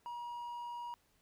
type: tone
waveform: triangle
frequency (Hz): 956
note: A#5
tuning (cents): +43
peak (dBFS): -39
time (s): 0.06-0.94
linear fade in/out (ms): 0
effects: pink hiss -73 dBFS RMS until 1.21 s